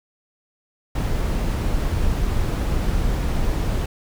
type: noise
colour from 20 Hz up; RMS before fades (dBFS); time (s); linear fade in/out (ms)
brown; -21; 0.95-3.86; 5
effects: none